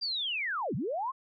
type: linear two-way sweep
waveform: sine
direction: down then up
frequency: 4810 to 109.3 to 1103 Hz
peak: -30 dBFS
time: 0.01-1.12 s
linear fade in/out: 20 ms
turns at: 0.75 s
effects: none